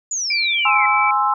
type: exponential sweep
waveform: sine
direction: down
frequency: 7040 to 1979 Hz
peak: -20 dBFS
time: 0.11-0.86 s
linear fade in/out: 5 ms
type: tone with pitch glide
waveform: sine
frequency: 2349 to 2309 Hz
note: D7 to D7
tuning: 0 to -30 cents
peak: -18 dBFS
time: 0.3-1.11 s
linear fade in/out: 5 ms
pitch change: -30 cents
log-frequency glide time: 0.53-0.89 s
type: chord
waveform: sine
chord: Ab augmented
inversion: none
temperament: equal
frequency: 830.6 / 1046.5 / 1318.5 Hz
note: Ab5 / C6 / E6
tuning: 0 / 0 / 0 cents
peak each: -19 dBFS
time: 0.65-1.34 s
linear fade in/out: 5 ms
effects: none